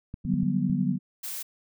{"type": "clicks", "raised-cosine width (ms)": 5, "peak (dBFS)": -23, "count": 5, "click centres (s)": [0.141, 0.251, 0.339, 0.431, 0.698]}
{"type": "chord", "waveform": "sine", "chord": "G major seventh", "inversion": "second", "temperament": "just", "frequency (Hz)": [147, 183.75, 196, 245], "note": ["D3", "F#3", "G3", "B3"], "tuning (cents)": [2, -12, 0, -14], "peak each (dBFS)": [-30, -27, -29, -28], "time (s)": [0.24, 0.99], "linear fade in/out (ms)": 50}
{"type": "noise", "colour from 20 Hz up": "blue", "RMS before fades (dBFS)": -35, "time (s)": [1.23, 1.43], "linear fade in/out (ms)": 10}
{"effects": []}